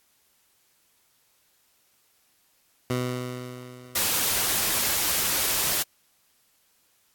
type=tone with exponential decay; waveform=15% pulse; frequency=125 Hz; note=B2; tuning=21 cents sharp; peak=-17 dBFS; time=2.9-4.74 s; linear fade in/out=2 ms; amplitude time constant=400 ms
type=noise; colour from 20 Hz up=white; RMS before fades=-25 dBFS; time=3.95-5.83 s; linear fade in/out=10 ms
effects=white hiss -65 dBFS RMS until 7.14 s + AAC 64 kbps